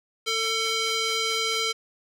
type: tone with band-pass filter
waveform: square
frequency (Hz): 447.7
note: A4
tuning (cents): +30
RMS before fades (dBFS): -26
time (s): 0.26-1.73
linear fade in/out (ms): 20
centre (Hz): 3800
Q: 1.2
effects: none